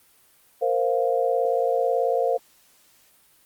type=chord; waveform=sine; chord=Bb suspended second; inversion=none; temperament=just; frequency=466.2 / 524.4 / 699.2 Hz; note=Bb4 / C5 / F5; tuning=0 / +4 / +2 cents; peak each=-24 / -23 / -25 dBFS; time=0.61-2.38 s; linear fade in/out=20 ms; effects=white hiss -58 dBFS RMS until 3.45 s + Opus 32 kbps